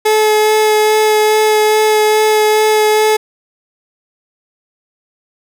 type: tone with vibrato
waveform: 30% pulse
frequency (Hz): 429.2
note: A4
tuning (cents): -43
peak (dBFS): -6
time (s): 0.05-3.17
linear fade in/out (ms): 10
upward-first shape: sine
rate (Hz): 2.4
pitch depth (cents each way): 10
effects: none